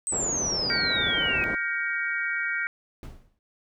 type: exponential sweep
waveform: sine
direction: down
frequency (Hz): 8300 to 2500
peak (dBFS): -25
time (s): 0.07-1.44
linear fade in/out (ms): 0
type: low-pass noise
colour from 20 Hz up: white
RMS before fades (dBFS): -34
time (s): 0.12-1.55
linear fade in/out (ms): 2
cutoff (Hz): 590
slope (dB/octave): 12
type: chord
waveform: sine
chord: G half-diminished seventh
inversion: third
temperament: just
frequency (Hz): 1411.2 / 1568 / 1881.6 / 2258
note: F6 / G6 / Bb6 / Db7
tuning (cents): +18 / 0 / +16 / +31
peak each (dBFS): -31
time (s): 0.7-2.67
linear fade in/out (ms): 0
type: noise with exponential decay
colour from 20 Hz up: brown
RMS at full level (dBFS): -34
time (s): 3.03-3.39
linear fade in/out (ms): 1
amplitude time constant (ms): 78
effects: none